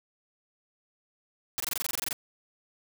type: noise bursts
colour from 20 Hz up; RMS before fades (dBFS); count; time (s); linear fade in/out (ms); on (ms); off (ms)
white; -31; 13; 1.58-2.129; 0; 21; 23
effects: none